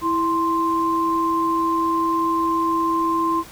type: tone pair together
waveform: sine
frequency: 329.6 / 1046.5 Hz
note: E4 / C6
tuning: 0 / 0 cents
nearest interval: octave + minor sixth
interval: 2000 cents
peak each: -22 / -19 dBFS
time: 0.01-3.44 s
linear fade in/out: 50 ms
effects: pink hiss -42 dBFS RMS until 3.51 s